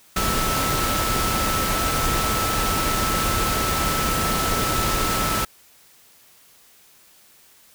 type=tone in noise; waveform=sine; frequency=1314 Hz; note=E6; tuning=6 cents flat; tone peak=-25 dBFS; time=0.16-5.45 s; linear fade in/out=5 ms; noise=pink; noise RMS=-23 dBFS; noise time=0.16-5.45 s; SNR=-5 dB; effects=white hiss -53 dBFS RMS until 7.74 s